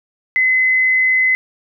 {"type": "tone", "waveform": "sine", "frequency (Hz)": 2036, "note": "C7", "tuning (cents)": -48, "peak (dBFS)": -11, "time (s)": [0.36, 1.35], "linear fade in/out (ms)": 0, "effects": []}